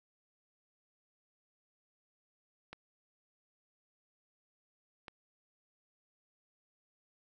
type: clicks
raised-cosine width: 0.3 ms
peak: -29 dBFS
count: 2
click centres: 2.73 / 5.082 s
effects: none